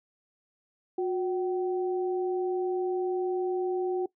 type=tone pair together; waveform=sine; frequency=363.5 / 764.7 Hz; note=F#4 / G5; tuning=-31 / -43 cents; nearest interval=octave + minor second; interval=1288 cents; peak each=-26 / -36 dBFS; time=0.98-4.06 s; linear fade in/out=5 ms; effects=noise-tail reverb RT60 0.1 s tail -20 dB re dry